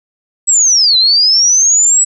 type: linear two-way sweep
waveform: sine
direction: down then up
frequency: 7900 to 3951 to 7900 Hz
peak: -6 dBFS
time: 0.47-2.05 s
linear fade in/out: 20 ms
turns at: 0.97 s
effects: none